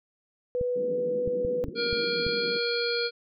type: tone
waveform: sine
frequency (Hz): 493.9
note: B4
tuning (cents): 0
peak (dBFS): -25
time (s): 0.55-1.64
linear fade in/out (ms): 0
type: clicks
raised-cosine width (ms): 5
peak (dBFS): -22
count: 7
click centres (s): 0.612 / 1.276 / 1.449 / 1.644 / 1.684 / 1.929 / 2.266
type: band-pass noise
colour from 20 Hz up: pink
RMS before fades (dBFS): -39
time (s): 0.75-2.59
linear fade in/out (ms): 20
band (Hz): 160 to 490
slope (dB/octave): 96
type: harmonic tone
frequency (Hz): 473.6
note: A#4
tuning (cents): +27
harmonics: 1 / 3 / 5 / 7 / 9 / 10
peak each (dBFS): -28 / -33 / -36 / -37 / -31 / -40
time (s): 1.75-3.11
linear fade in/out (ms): 50
effects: none